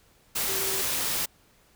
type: tone in noise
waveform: sine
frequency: 386.3 Hz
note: G4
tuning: 25 cents flat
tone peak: -35 dBFS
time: 0.48-0.82 s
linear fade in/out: 10 ms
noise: white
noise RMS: -28 dBFS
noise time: 0.35-1.26 s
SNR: -10 dB
effects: pink hiss -61 dBFS RMS until 1.75 s